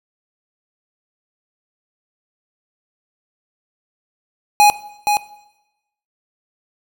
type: tone with echo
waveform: square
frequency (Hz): 830.6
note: G#5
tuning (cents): 0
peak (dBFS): -8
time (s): 4.6-4.7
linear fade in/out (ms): 0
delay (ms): 470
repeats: 1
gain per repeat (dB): -6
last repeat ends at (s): 5.17
effects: noise-tail reverb RT60 0.9 s tail -17 dB re dry